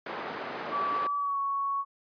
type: band-pass noise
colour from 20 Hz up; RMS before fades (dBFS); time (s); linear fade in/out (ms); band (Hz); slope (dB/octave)
white; -37; 0.06-1.07; 2; 250 to 1200; 12
type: tone with pitch glide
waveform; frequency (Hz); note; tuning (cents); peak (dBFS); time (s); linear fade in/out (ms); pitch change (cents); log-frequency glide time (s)
sine; 1150 to 1111.5; D6 to C#6; -37 to +4; -27; 0.7-1.85; 50; -59; 1.17-1.38
effects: resampled to 11025 Hz